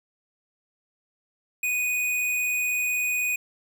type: tone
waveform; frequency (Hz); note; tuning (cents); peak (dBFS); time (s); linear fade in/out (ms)
square; 2482; D#7; -5; -24; 1.63-3.36; 5
effects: 10-bit